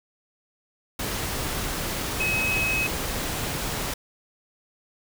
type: tone in noise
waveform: sine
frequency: 2553 Hz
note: D#7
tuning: 44 cents sharp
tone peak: -23 dBFS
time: 2.2-2.87 s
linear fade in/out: 5 ms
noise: pink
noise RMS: -29 dBFS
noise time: 0.99-3.94 s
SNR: +3 dB
effects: none